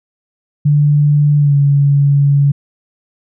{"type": "tone with pitch glide", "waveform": "sine", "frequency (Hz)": [146.8, 141.64], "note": ["D3", "C#3"], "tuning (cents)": [0, 38], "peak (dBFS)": -7, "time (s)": [0.65, 2.52], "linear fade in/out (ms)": 10, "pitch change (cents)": -62, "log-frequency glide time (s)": [1.38, 1.55], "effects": []}